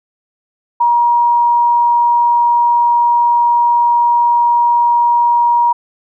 sine tone, 951 Hz, A#5, 34 cents sharp, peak -8 dBFS, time 0.8-5.73 s, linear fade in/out 10 ms, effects none

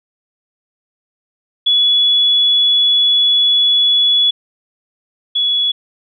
sine tone pair in turn, 3400 / 3387 Hz, G#7 / G#7, +40 / +33 cents, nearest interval unison, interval 7 cents, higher first, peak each -9 / -12 dBFS, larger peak first, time 1.66-4.31 / 5.35-5.72 s, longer first, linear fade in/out 10 ms, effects none

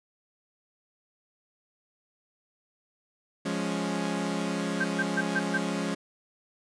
sawtooth chord, Db major, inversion first, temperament equal, 174.61 / 207.7 / 277.2 Hz, F3 / Ab3 / Db4, 0 / 0 / 0 cents, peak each -29 / -28 / -29 dBFS, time 3.45-5.95 s, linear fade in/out 10 ms
sine tone bursts, 1568 Hz, G6, in tune, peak -24 dBFS, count 5, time 4.8-5.58 s, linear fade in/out 10 ms, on 44 ms, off 140 ms
effects resampled to 22050 Hz

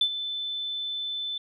sine tone with ADSR envelope, 3520 Hz, A7, in tune, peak -17 dBFS, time 0.01-1.38 s, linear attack 4 ms, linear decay 70 ms, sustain -12 dB, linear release 5 ms, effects tanh soft clip ceiling -13 dBFS

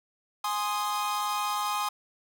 45% pulse chord, Ab major, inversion none, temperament equal, 830.6 / 1046.5 / 1244.5 Hz, Ab5 / C6 / Eb6, 0 / 0 / 0 cents, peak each -32 dBFS, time 0.44-1.89 s, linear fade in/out 5 ms, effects none

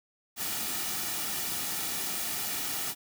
white noise with comb filter, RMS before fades -33 dBFS, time 0.36-2.95 s, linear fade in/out 50 ms, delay 1.9 ms, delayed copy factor -0.5, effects none

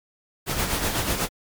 pink noise with tremolo, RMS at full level -23 dBFS, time 0.46-1.29 s, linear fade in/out 50 ms, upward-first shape sine, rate 8.1 Hz, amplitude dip 50%, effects MP3 96 kbps

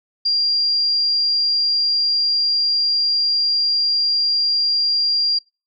sine tone, 4775 Hz, D8, 28 cents sharp, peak -15 dBFS, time 0.25-5.39 s, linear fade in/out 10 ms, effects noise-tail reverb RT60 0.3 s tail -25 dB re dry

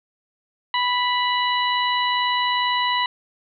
harmonic tone with a mistuned harmonic, 987.8 Hz, B5, in tune, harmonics 1 / 2 / 3 / 4, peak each -21 / -25 / -26 / -28 dBFS, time 0.74-3.06 s, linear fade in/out 2 ms, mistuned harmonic 3, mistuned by -16 cents, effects none

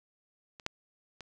clicks, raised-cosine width 0.2 ms, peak -30 / -15 / -27 dBFS, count 3, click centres 0.598 / 0.664 / 1.207 s, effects none

